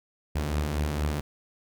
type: beating tone pair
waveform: sawtooth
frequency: 70.8 / 75.1 Hz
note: C#2 / D2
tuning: +37 / +39 cents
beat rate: 4.3 Hz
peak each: -29 / -23 dBFS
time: 0.35-1.21 s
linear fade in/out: 10 ms
effects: none